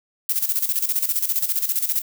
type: noise with tremolo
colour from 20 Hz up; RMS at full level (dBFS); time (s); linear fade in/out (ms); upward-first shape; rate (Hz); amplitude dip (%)
violet; -20; 0.29-2.02; 5; square; 15; 70
effects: none